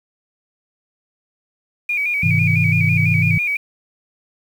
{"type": "tone with vibrato", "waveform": "sine", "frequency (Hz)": 2349, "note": "D7", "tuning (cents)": 0, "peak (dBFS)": -17, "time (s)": [1.89, 3.57], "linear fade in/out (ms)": 5, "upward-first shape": "square", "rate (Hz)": 6, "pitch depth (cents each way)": 56}
{"type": "chord", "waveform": "sine", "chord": "Ab augmented", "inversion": "none", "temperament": "just", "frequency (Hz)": [103.83, 129.78, 162.23], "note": ["Ab2", "C3", "E3"], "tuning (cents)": [0, -14, -27], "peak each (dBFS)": [-18, -20, -17], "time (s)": [2.23, 3.38], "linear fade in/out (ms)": 5}
{"effects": ["tanh soft clip ceiling -2 dBFS", "7-bit"]}